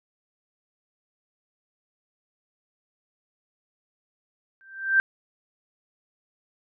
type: tone with exponential growth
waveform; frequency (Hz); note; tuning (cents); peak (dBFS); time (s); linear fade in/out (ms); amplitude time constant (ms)
sine; 1568; G6; 0; -13; 4.61-5; 0; 84
effects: none